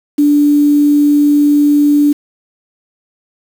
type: tone with quantisation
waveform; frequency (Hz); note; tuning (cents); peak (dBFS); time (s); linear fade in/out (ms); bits
sine; 291.8; D4; -11; -6; 0.18-2.13; 10; 5
effects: none